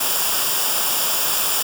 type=noise with comb filter; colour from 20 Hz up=white; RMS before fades=-20 dBFS; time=0-1.63 s; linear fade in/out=10 ms; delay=0.48 ms; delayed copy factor=-0.65; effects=none